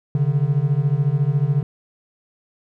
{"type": "beating tone pair", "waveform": "triangle", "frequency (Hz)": [135.9, 149.9], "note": ["C#3", "D3"], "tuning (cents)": [-34, 36], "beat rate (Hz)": 14, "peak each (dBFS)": -17, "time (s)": [0.15, 1.63], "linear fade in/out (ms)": 2, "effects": []}